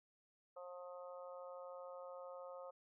harmonic tone, 178.7 Hz, F3, 40 cents sharp, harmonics 3 / 4 / 5 / 6 / 7, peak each -50 / -59 / -61 / -61 / -58 dBFS, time 0.56-2.71 s, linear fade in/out 10 ms, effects none

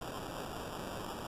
blue noise with sample-and-hold, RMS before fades -42 dBFS, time 0.01-1.27 s, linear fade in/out 5 ms, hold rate 2100 Hz, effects resampled to 32000 Hz

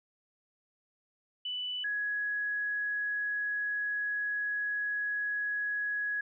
sine tone pair in turn, 2981 / 1673 Hz, F#7 / G#6, +12 / +12 cents, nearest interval minor seventh, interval 1000 cents, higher first, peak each -33 / -30 dBFS, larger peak second, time 1.45-1.84 / 1.84-6.21 s, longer second, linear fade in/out 5 ms, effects none

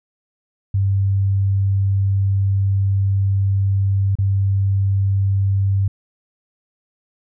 sine tone with dropouts, 98 Hz, G2, in tune, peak -14 dBFS, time 0.74-5.88 s, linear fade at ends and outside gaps 5 ms, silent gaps 4.154-4.186 s, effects none

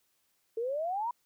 sine exponential sweep, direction up, 440 to 987.8 Hz, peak -30 dBFS, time 0.57-1.11 s, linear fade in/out 5 ms, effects white hiss -74 dBFS RMS until 1.25 s

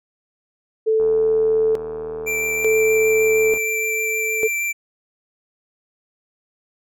sine tone with tremolo, 440 Hz, A4, in tune, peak -14 dBFS, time 0.86-4.48 s, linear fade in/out 20 ms, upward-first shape square, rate 0.56 Hz, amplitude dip 75%
click train, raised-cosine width 1 ms, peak -23 dBFS, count 205, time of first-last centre 1-3.573 s, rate 79.3 Hz
square tone with vibrato, 2349 Hz, D7, in tune, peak -21 dBFS, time 2.26-4.73 s, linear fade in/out 20 ms, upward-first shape sine, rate 6.4 Hz, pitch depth 8 cents each way
effects none

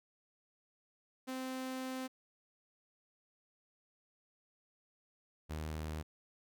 sawtooth tone pair in turn, 259.5 / 77.69 Hz, C4 / D#2, -14 / -2 cents, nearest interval octave + major sixth, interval 2088 cents, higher first, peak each -35 / -35 dBFS, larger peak neither, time 1.27-2.08 / 5.49-6.03 s, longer first, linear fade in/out 20 ms, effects none

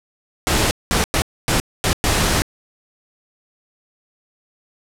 pink noise bursts at uneven times, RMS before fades -17 dBFS, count 6, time 0.47-0.71 / 0.91-1.04 / 1.14-1.22 / 1.48-1.6 / 1.84-1.93 / 2.04-2.42 s, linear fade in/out 0 ms, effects low-pass 11000 Hz 12 dB/octave

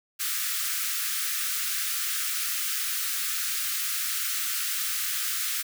white high-pass noise, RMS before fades -29 dBFS, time 0.19-5.63 s, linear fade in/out 20 ms, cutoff 1200 Hz, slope 96 dB/octave, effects none

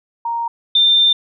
sine tone pair in turn, 932.3 / 3590 Hz, A#5 / A7, 0 / +34 cents, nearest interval octave + major seventh, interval 2334 cents, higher second, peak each -18 / -9 dBFS, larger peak second, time 0.25-0.48 / 0.75-1.13 s, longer second, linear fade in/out 5 ms, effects none

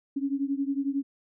sine beating tone pair, 273.3 / 284.3 Hz, C#4 / C#4, -24 / +44 cents, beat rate 11 Hz, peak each -28 / -30 dBFS, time 0.16-1.03 s, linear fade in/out 10 ms, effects none

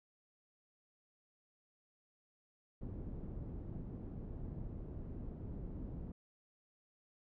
pink low-pass noise, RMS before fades -45 dBFS, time 2.81-6.12 s, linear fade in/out 5 ms, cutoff 290 Hz, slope 12 dB/octave, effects none

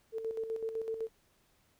sine tone with tremolo, 447.3 Hz, A4, 28 cents sharp, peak -32 dBFS, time 0.12-1.09 s, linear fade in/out 50 ms, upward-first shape square, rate 7.9 Hz, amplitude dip 55%, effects pink hiss -70 dBFS RMS until 1.79 s

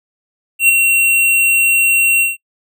square tone with ADSR envelope, 2734 Hz, F7, 37 cents flat, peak -5 dBFS, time 0.59-2.37 s, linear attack 100 ms, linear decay 7 ms, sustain -5 dB, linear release 160 ms, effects noise-tail reverb RT60 0.1 s tail -26 dB re dry

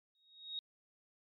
sine tone with exponential growth, 3761 Hz, A#7, 15 cents sharp, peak -36 dBFS, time 0.15-0.59 s, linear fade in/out 1 ms, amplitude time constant 95 ms, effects MP3 32 kbps

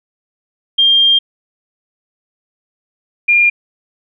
sine tone pair in turn, 3200 / 2408 Hz, G7 / D7, +35 / +43 cents, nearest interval perfect fourth, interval 492 cents, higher first, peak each -7 dBFS, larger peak neither, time 0.78-1.19 / 3.28-3.5 s, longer first, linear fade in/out 10 ms, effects none

